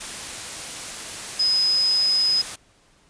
sine tone in noise, 5050 Hz, D#8, 25 cents sharp, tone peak -17 dBFS, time 1.39-2.42 s, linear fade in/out 10 ms, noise white, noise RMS -33 dBFS, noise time 0-2.56 s, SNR +13 dB, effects pink hiss -58 dBFS RMS until 3.09 s + resampled to 22050 Hz

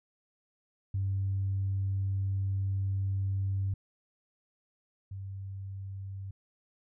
sine tone pair in turn, 97.2 / 97.2 Hz, G2 / G2, -14 / -14 cents, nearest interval unison, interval 0 cents, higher neither, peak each -27 / -37 dBFS, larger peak first, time 0.94-3.74 / 5.11-6.31 s, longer first, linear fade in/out 5 ms, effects tanh soft clip ceiling -23 dBFS

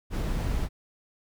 brown noise, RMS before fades -28 dBFS, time 0.1-0.69 s, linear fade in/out 50 ms, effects none

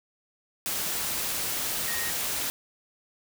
sine tone in noise, 1864.7 Hz, A#6, in tune, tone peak -34 dBFS, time 1.88-2.1 s, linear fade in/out 0 ms, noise white, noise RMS -30 dBFS, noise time 0.66-2.5 s, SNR -7 dB, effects none

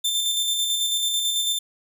sawtooth tone with tremolo, 3565 Hz, A7, 22 cents sharp, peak -17 dBFS, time 0.04-1.59 s, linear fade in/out 10 ms, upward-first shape square, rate 9.1 Hz, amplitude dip 30%, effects none

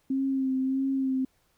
sine tone with vibrato, 265.7 Hz, C4, 27 cents sharp, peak -24 dBFS, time 0.1-1.25 s, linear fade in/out 5 ms, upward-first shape sine, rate 1.6 Hz, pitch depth 27 cents each way, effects pink hiss -69 dBFS RMS until 1.57 s

